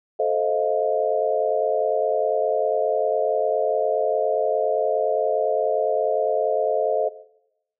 sine chord, F dominant seventh, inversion first, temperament just, 436.5 / 523.8 / 628.6 / 698.5 Hz, A4 / C5 / Eb5 / F5, -14 / +2 / +18 / 0 cents, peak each -23 / -25 / -24 / -26 dBFS, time 0.19-7.09 s, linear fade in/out 10 ms, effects noise-tail reverb RT60 0.8 s tail -17 dB re dry

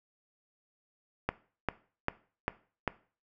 click train, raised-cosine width 0.5 ms, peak -13 dBFS, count 5, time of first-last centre 1.29-2.877 s, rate 2.52 Hz, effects noise-tail reverb RT60 0.4 s tail -18 dB re dry

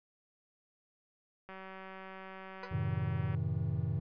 click train, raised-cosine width 0.5 ms, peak -33 dBFS, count 354, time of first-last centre 1.49-3.348 s, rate 190 Hz
15% pulse tone with exponential decay, 492.3 Hz, B4, 6 cents flat, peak -32 dBFS, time 2.63-2.73 s, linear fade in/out 5 ms, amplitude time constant 21 ms
triangle chord, F# diminished seventh, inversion none, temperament just, 92.5 / 111 / 133.2 / 159.84 Hz, F#2 / A2 / C3 / Eb3, 0 / +16 / +31 / +47 cents, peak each -35 dBFS, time 2.71-4 s, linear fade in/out 10 ms
effects resampled to 11025 Hz

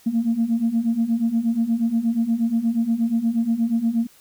sine beating tone pair, 224.9 / 233.3 Hz, A3 / A#3, +38 / +2 cents, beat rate 8.4 Hz, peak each -22 / -19 dBFS, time 0.06-4.07 s, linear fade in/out 10 ms, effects tanh soft clip ceiling -12 dBFS + white hiss -53 dBFS RMS until 4.2 s

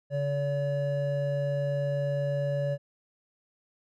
triangle tone pair together, 141.6 / 570 Hz, C#3 / C#5, +37 / +48 cents, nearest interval 2 octaves, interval 2411 cents, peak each -27 dBFS, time 0.1-2.78 s, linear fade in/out 50 ms, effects none

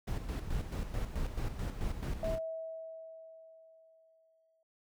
brown noise with tremolo, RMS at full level -35 dBFS, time 0.07-2.39 s, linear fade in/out 10 ms, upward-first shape square, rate 4.6 Hz, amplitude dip 55%
sine tone with exponential decay, 648 Hz, E5, 30 cents flat, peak -32 dBFS, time 2.23-4.63 s, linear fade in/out 2 ms, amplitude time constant 520 ms
effects noise-tail reverb RT60 0.2 s tail -23 dB re dry

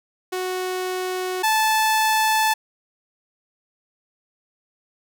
sawtooth tone pair in turn, 368.8 / 873.6 Hz, F#4 / A5, -6 / -13 cents, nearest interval octave + minor third, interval 1493 cents, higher second, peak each -20 / -13 dBFS, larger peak second, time 0.32-1.43 / 1.43-2.54 s, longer neither, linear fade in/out 10 ms, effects none

